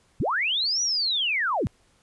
sine linear two-way sweep, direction up then down, 60.5 to 5910 to 60.5 Hz, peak -22 dBFS, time 0.2-1.67 s, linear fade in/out 0 ms, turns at 0.82 s, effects pink hiss -63 dBFS RMS until 2.02 s + resampled to 24000 Hz

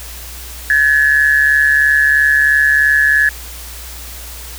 sine tone with amplitude modulation, 1705 Hz, G#6, 45 cents sharp, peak -5 dBFS, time 0.7-3.29 s, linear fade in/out 2 ms, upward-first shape sine, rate 143 Hz, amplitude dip 70%, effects added 60 Hz sine -31 dBFS peak until 4.58 s + white hiss -32 dBFS RMS until 4.58 s

